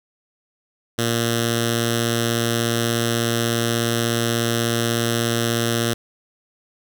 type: tone with notch filter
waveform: 5% pulse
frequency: 116.54 Hz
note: A#2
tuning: in tune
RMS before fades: -21 dBFS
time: 0.98-5.94 s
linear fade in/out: 10 ms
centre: 910 Hz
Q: 0.64
effects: none